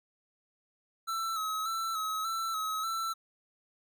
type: tone with vibrato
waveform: square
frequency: 1307 Hz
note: E6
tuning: 15 cents flat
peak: -32 dBFS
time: 1.07-3.14 s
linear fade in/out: 20 ms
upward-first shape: square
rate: 1.7 Hz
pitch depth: 36 cents each way
effects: none